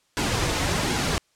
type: noise with flanger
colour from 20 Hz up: pink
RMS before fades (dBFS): -24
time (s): 0.17-1.18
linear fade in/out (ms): 0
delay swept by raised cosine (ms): 1.6 to 5.2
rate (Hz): 1.3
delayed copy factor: -0.55
effects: white hiss -66 dBFS RMS until 1.35 s + low-pass 8000 Hz 12 dB/octave